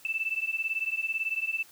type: beating tone pair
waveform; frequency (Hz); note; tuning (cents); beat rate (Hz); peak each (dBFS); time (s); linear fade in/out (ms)
sine; 2637 / 2655; E7 / E7; 0 / +12; 18; -31; 0.05-1.63; 2
effects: white hiss -55 dBFS RMS until 1.71 s